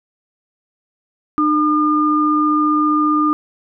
sine tone pair together, 302.5 / 1210 Hz, D#4 / D#6, -49 / -49 cents, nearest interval 2 octaves, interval 2400 cents, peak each -15 dBFS, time 1.38-3.33 s, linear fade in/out 0 ms, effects none

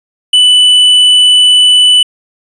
sine tone with tanh clipping, 2984 Hz, F#7, 14 cents sharp, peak -4 dBFS, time 0.33-2.03 s, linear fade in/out 5 ms, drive 7 dB, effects resampled to 22050 Hz

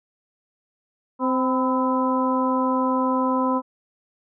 harmonic tone with a mistuned harmonic, 260 Hz, C4, 11 cents flat, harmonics 1 / 2 / 3 / 4 / 5, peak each -22 / -26 / -33 / -23 / -32 dBFS, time 1.19-3.62 s, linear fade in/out 50 ms, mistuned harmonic 4, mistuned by -55 cents, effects none

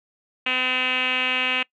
5% pulse tone with low-pass filter, 255.3 Hz, C4, 42 cents flat, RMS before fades -23 dBFS, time 0.46-1.63 s, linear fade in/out 5 ms, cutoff 2700 Hz, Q 6.4, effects noise-tail reverb RT60 0.1 s tail -23 dB re dry

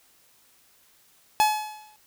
45% pulse tone with exponential decay, 853 Hz, G#5, 46 cents sharp, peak -15 dBFS, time 1.4-1.96 s, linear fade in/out 0 ms, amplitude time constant 120 ms, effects white hiss -60 dBFS RMS until 2.06 s

